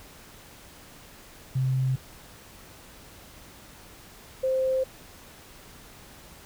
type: tone pair in turn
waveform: sine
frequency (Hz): 130.81 / 523.2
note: C3 / C5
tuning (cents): 0 / 0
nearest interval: 2 octaves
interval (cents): 2400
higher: second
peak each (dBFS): -22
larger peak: neither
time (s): 1.55-1.96 / 4.43-4.84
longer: neither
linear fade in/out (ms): 10
effects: pink hiss -49 dBFS RMS until 6.45 s